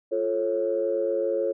sine chord, F augmented, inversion none, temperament just, 349.2 / 436.5 / 545.7 Hz, F4 / A4 / C#5, 0 / -14 / -27 cents, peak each -29 / -27 / -25 dBFS, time 0.11-1.53 s, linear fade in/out 20 ms, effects tanh soft clip ceiling -13 dBFS

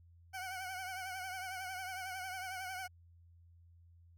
20% pulse tone with vibrato, 747 Hz, F#5, 16 cents sharp, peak -36 dBFS, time 0.33-2.88 s, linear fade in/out 20 ms, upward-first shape triangle, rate 11 Hz, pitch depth 70 cents each way, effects added 85 Hz sine -59 dBFS peak until 4.17 s

